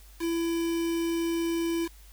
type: tone with quantisation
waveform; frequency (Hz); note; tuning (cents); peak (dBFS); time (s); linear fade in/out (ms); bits
triangle; 334.4; E4; +25; -24; 0.19-1.89; 50; 6
effects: added 50 Hz sine -49 dBFS peak until 2.12 s + white hiss -57 dBFS RMS until 2.12 s